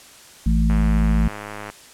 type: harmonic tone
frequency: 55.2 Hz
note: A1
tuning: 6 cents sharp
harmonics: 1 / 3 / 4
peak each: -16 / -21 / -22 dBFS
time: 0.46-1.28 s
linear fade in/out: 5 ms
type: click train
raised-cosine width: 0.5 ms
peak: -17 dBFS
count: 105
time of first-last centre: 0.7-1.7 s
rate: 104 Hz
effects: white hiss -45 dBFS RMS until 1.93 s + low-pass 10000 Hz 12 dB/octave